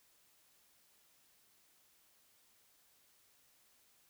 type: silence
effects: white hiss -70 dBFS RMS until 4.09 s